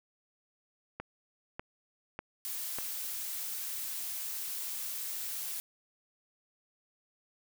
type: click train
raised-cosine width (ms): 0.5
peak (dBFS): -23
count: 4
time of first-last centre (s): 1-2.786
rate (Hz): 1.68
type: noise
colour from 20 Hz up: blue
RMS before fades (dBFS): -38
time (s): 2.45-5.6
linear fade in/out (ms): 0
effects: none